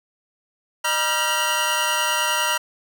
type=tone cluster; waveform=25% pulse; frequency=608 / 957 / 1375 / 1561 / 2881 Hz; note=D#5 / A#5 / F6 / G6 / F#7; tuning=-40 / +45 / -27 / -8 / -47 cents; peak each=-26 / -20 / -21 / -26 / -23 dBFS; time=0.84-2.58 s; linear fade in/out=10 ms; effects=none